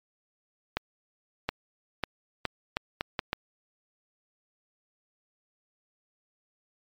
accelerating click train, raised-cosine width 0.3 ms, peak -11 dBFS, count 8, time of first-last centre 0.77-3.331 s, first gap 720 ms, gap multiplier 0.76, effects MP3 96 kbps

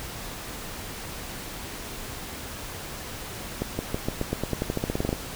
accelerating click train, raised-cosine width 2 ms, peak -12 dBFS, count 18, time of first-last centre 3.62-5.129 s, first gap 170 ms, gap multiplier 0.91, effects pink hiss -37 dBFS RMS until 5.35 s

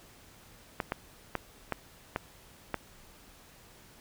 clicks, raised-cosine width 0.5 ms, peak -15 dBFS, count 6, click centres 0.802 / 0.921 / 1.353 / 1.723 / 2.161 / 2.743 s, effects pink hiss -56 dBFS RMS until 4 s

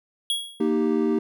square tone with exponential decay, 3321 Hz, G#7, 1 cent flat, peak -20 dBFS, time 0.3-0.7 s, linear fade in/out 1 ms, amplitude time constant 85 ms
triangle chord, Eb major, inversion second, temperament equal, 233.1 / 311.1 / 392 Hz, Bb3 / Eb4 / G4, 0 / 0 / 0 cents, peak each -22 dBFS, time 0.6-1.19 s, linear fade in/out 5 ms
effects none

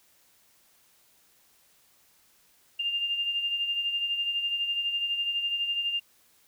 sine beating tone pair, 2800 / 2812 Hz, F7 / F7, +4 / +11 cents, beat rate 12 Hz, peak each -27 / -36 dBFS, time 2.79-6 s, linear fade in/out 10 ms, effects white hiss -63 dBFS RMS until 6.47 s

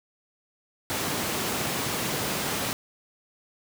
pink high-pass noise, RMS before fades -29 dBFS, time 0.9-2.73 s, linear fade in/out 0 ms, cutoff 130 Hz, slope 12 dB/octave, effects none

